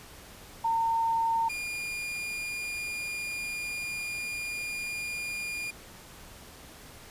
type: tone pair in turn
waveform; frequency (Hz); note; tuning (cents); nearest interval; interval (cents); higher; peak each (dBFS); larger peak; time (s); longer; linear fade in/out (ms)
sine / 40% pulse; 911 / 2419; A#5 / D#7; -40 / -49; octave + perfect fourth; 1691; second; -24 / -32; first; 0.64-1.49 / 1.49-5.71; second; 10
effects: pink hiss -49 dBFS RMS until 7.1 s + resampled to 32000 Hz